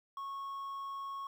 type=tone; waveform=triangle; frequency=1100 Hz; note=C#6; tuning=14 cents flat; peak=-37 dBFS; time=0.17-1.27 s; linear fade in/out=2 ms; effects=11-bit